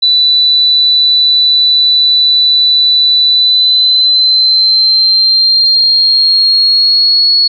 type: tone with pitch glide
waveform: sine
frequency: 3976 to 4361 Hz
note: B7 to C#8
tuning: +11 to -29 cents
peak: -5 dBFS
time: 0.02-7.48 s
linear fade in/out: 10 ms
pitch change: +160 cents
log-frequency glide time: 3.29-7.36 s
effects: none